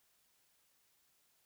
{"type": "silence", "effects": ["white hiss -74 dBFS RMS until 1.45 s"]}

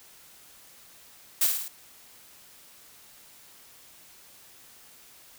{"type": "noise with echo", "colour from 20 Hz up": "blue", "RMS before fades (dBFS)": -22, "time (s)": [1.41, 1.47], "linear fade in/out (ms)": 5, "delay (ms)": 53, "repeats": 4, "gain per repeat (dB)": -4, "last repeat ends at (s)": 1.682, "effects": ["white hiss -53 dBFS RMS until 5.38 s"]}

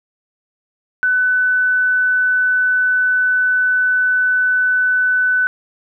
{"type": "tone", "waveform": "sine", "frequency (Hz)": 1500, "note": "F#6", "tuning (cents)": 23, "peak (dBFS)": -12, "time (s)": [1.03, 5.47], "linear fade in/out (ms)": 0, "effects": []}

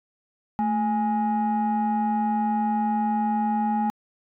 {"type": "tone pair together", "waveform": "sine", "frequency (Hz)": [220, 830.6], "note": ["A3", "G#5"], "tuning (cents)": [0, 0], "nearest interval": "octave + major seventh", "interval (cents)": 2300, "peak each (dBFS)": -22, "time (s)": [0.59, 3.9], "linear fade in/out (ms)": 0, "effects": ["tanh soft clip ceiling -17 dBFS"]}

